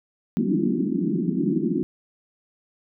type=band-pass noise; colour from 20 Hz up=pink; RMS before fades=-23 dBFS; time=0.37-1.83 s; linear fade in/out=0 ms; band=160 to 370 Hz; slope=96 dB/octave; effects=none